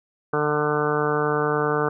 harmonic tone, 149.4 Hz, D3, 30 cents sharp, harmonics 1 / 2 / 3 / 4 / 5 / 6 / 7 / 8 / 9 / 10, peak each -29 / -30 / -23 / -32 / -31 / -32 / -33 / -28 / -32 / -30 dBFS, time 0.33-1.89 s, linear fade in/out 5 ms, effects none

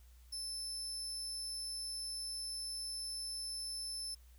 30% pulse tone, 5274 Hz, E8, in tune, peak -36 dBFS, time 0.32-4.15 s, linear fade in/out 10 ms, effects added 60 Hz sine -57 dBFS peak until 4.38 s + white hiss -70 dBFS RMS until 4.38 s

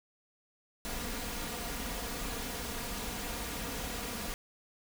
pink noise with comb filter, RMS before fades -38 dBFS, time 0.85-4.34 s, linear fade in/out 0 ms, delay 4.2 ms, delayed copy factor +0.55, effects none

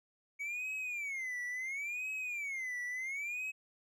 triangle tone with vibrato, 2235 Hz, C#7, 14 cents sharp, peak -35 dBFS, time 0.39-3.52 s, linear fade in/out 20 ms, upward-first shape sine, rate 0.72 Hz, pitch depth 230 cents each way, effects none

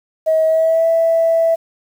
sine tone with pitch glide, 637 to 659.1 Hz, D#5 to E5, +41 to 0 cents, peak -10 dBFS, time 0.26-1.56 s, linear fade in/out 20 ms, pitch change +59 cents, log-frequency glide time 0.45-0.87 s, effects tanh soft clip ceiling -6 dBFS + 7-bit

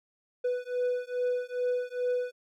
triangle beating tone pair, 493.9 / 496.3 Hz, B4 / B4, 0 / +8 cents, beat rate 2.4 Hz, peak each -29 dBFS, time 0.44-2.32 s, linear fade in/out 10 ms, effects none

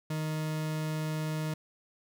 40% pulse tone, 155.6 Hz, D#3, in tune, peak -30 dBFS, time 0.1-1.54 s, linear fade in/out 5 ms, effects none

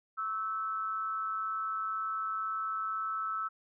sine tone with amplitude modulation, 1312 Hz, E6, 9 cents flat, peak -29 dBFS, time 0.17-3.49 s, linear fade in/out 20 ms, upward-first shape sine, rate 198 Hz, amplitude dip 60%, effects none

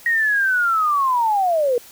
sine linear sweep, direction down, 1894 to 466 Hz, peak -15 dBFS, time 0.06-1.78 s, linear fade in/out 2 ms, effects white hiss -44 dBFS RMS until 1.91 s

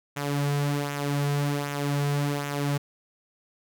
sawtooth tone with flanger, 143.5 Hz, D3, 40 cents flat, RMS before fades -27 dBFS, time 0.16-2.78 s, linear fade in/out 10 ms, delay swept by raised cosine 0.21 to 3.41 ms, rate 1.3 Hz, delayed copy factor -0.55, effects none

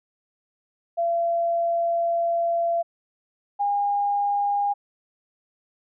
sine tone pair in turn, 680 / 811.8 Hz, F5 / G#5, -46 / -40 cents, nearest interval minor third, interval 306 cents, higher second, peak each -20 dBFS, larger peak neither, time 0.97-2.83 / 3.59-4.74 s, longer first, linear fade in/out 20 ms, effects none

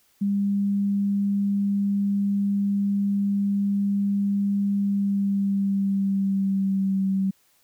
sine tone with pitch glide, 200.3 to 192.59 Hz, G3 to G3, +38 to -30 cents, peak -20 dBFS, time 0.21-7.31 s, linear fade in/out 10 ms, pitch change -68 cents, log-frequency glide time 4.78-7.09 s, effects white hiss -63 dBFS RMS until 7.63 s

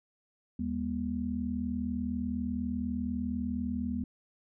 sine tone cluster, 78 / 202.1 / 242.1 Hz, D#2 / G#3 / B3, +5 / -47 / -34 cents, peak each -38 / -35 / -33 dBFS, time 0.59-4.04 s, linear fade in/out 5 ms, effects none

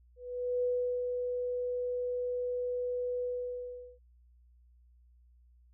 sine tone with ADSR envelope, 493.9 Hz, B4, in tune, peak -27 dBFS, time 0.16-3.99 s, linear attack 470 ms, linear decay 390 ms, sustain -4 dB, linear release 760 ms, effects added 60 Hz sine -59 dBFS peak until 5.73 s

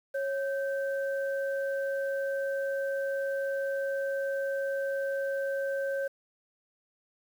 sine tone pair together, 549.4 / 1554 Hz, C#5 / G6, -16 / -16 cents, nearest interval octave + tritone, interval 1800 cents, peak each -29 / -37 dBFS, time 0.14-6.08 s, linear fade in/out 10 ms, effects 9-bit

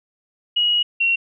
sine tone pair in turn, 2900 / 2737 Hz, F#7 / F7, -35 / -36 cents, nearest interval minor second, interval 101 cents, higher first, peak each -15 dBFS, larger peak neither, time 0.56-0.83 / 1-1.16 s, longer first, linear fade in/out 10 ms, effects none

